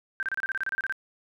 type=tone bursts; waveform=sine; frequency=1568 Hz; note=G6; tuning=in tune; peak=-26 dBFS; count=13; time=0.2-0.924 s; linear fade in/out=0 ms; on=28 ms; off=30 ms; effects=none